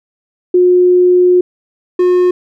sine / triangle tone pair in turn, 360 / 360 Hz, F#4 / F#4, -47 / -47 cents, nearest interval unison, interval 0 cents, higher neither, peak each -5 dBFS, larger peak neither, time 0.54-1.41 / 1.99-2.31 s, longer first, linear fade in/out 5 ms, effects none

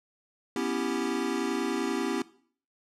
square chord, C# half-diminished seventh, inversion third, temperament equal, 246.9 / 277.2 / 329.6 / 392 Hz, B3 / C#4 / E4 / G4, 0 / 0 / 0 / 0 cents, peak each -34 dBFS, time 0.56-2.22 s, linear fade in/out 2 ms, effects noise-tail reverb RT60 0.5 s tail -18 dB re dry + low-pass 9000 Hz 12 dB/octave

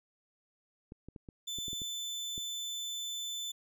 clicks, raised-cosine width 3 ms, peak -33 dBFS, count 9, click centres 0.921 / 1.086 / 1.162 / 1.288 / 1.586 / 1.682 / 1.731 / 1.818 / 2.379 s
30% pulse tone, 3520 Hz, A7, in tune, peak -34 dBFS, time 1.47-3.52 s, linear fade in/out 10 ms
effects none

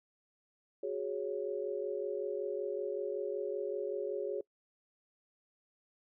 sine chord, F# suspended second, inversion none, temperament equal, 370 / 415.3 / 554.4 Hz, F#4 / G#4 / C#5, 0 / 0 / 0 cents, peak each -39 / -37 / -39 dBFS, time 0.83-4.41 s, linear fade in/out 5 ms, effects noise-tail reverb RT60 0.1 s tail -24 dB re dry

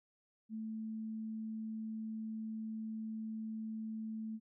sine tone, 220 Hz, A3, in tune, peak -39 dBFS, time 0.49-4.4 s, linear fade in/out 50 ms, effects none

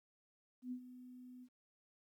sine tone with ADSR envelope, 250.4 Hz, B3, 24 cents sharp, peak -39 dBFS, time 0.62-1.49 s, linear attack 96 ms, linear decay 80 ms, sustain -13 dB, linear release 62 ms, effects 13-bit

